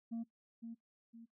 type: tone with echo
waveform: sine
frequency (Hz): 230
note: A#3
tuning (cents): -23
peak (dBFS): -35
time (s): 0.11-0.24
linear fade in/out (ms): 20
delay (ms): 510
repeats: 2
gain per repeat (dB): -8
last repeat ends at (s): 1.26
effects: noise-tail reverb RT60 0.1 s tail -18 dB re dry + tanh soft clip ceiling -37 dBFS